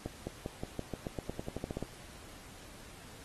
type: accelerating click train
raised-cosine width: 2 ms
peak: -23 dBFS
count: 16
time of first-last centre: 0.06-1.826 s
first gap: 210 ms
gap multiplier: 0.91
effects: pink hiss -53 dBFS RMS until 3.24 s + AAC 32 kbps